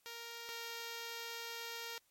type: tone pair in turn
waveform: 5% pulse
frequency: 466.1 / 464.2 Hz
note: A#4 / A#4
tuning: 0 / -7 cents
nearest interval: unison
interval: 7 cents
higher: first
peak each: -34 / -31 dBFS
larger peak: second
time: 0.06-0.49 / 0.49-1.98 s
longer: second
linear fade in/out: 0 ms
effects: white hiss -74 dBFS RMS until 2.1 s + MP3 64 kbps